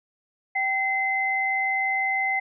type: tone pair together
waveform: sine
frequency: 774 / 2057 Hz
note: G5 / C7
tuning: -22 / -30 cents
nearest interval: octave + perfect fourth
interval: 1692 cents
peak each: -27 / -23 dBFS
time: 0.55-2.4 s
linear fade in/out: 10 ms
effects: none